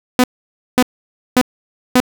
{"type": "tone bursts", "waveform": "sawtooth", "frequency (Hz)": 251, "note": "B3", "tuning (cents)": 28, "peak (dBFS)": -4, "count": 4, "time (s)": [0.19, 2.002], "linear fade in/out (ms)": 0, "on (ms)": 48, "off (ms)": 540, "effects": []}